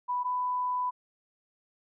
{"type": "tone pair in turn", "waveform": "sine", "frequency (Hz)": [987.8, 995.8], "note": ["B5", "B5"], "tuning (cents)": [0, 14], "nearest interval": "unison", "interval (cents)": 14, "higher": "second", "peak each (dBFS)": -27, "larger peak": "neither", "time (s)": [[0.08, 0.24], [0.24, 0.91]], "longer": "second", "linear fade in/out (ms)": 20, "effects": []}